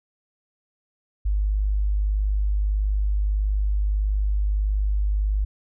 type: tone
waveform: sine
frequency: 50.8 Hz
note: G#1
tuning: 38 cents flat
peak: -19 dBFS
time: 1.25-5.45 s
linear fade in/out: 10 ms
effects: none